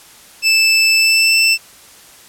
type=tone with pitch glide; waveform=25% pulse; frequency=2637 to 2666 Hz; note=E7 to E7; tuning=0 to +19 cents; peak=-6 dBFS; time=0.42-1.58 s; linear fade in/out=50 ms; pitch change=+19 cents; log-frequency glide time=0.97-1.36 s; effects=white hiss -42 dBFS RMS until 2.28 s + low-pass 12000 Hz 12 dB/octave